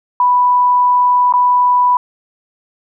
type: tone with dropouts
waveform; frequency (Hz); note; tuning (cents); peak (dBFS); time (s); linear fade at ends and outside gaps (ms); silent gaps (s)
sine; 987.8; B5; 0; -8; 0.2-1.97; 2; 1.325-1.337
effects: none